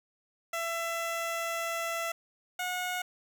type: tone pair in turn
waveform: 15% pulse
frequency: 669 / 726.1 Hz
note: E5 / F#5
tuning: +25 / -33 cents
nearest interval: minor second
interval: 142 cents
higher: second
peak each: -25 dBFS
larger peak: neither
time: 0.53-2.12 / 2.59-3.02 s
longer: first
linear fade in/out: 5 ms
effects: none